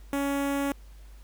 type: tone with notch filter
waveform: sawtooth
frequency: 280 Hz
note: C#4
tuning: 18 cents sharp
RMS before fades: -28 dBFS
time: 0.13-0.72 s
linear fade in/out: 0 ms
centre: 4500 Hz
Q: 1.1
effects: added 50 Hz sine -45 dBFS peak until 1.23 s + pink hiss -60 dBFS RMS until 1.23 s